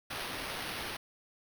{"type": "noise with sample-and-hold", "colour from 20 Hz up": "violet", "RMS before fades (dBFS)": -39, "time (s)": [0.1, 0.97], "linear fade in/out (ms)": 10, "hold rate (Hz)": 7350, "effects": []}